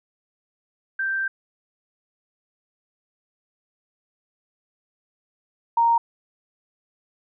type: tone pair in turn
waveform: sine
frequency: 1568 / 930 Hz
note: G6 / A#5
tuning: 0 / -4 cents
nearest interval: major sixth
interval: 904 cents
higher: first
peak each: -22 / -15 dBFS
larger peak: second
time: 0.99-1.28 / 5.77-5.98 s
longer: first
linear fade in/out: 5 ms
effects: none